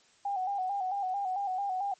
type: tone with vibrato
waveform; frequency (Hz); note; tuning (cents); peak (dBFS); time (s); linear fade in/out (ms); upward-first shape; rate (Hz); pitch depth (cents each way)
sine; 772; G5; -27; -29; 0.25-1.94; 5; square; 4.5; 67
effects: white hiss -63 dBFS RMS until 1.99 s + MP3 32 kbps